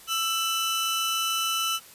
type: tone pair together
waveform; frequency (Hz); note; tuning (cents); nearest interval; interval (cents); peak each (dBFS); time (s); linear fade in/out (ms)
sawtooth; 1331 / 2988; E6 / F#7; +16 / +16; octave + major second; 1400; -24; 0.07-1.8; 50
effects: white hiss -49 dBFS RMS until 1.94 s + resampled to 32000 Hz